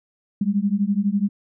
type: beating tone pair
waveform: sine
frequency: 196 / 208 Hz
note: G3 / G#3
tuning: 0 / +3 cents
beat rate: 12 Hz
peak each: -21 dBFS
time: 0.41-1.29 s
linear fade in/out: 5 ms
effects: none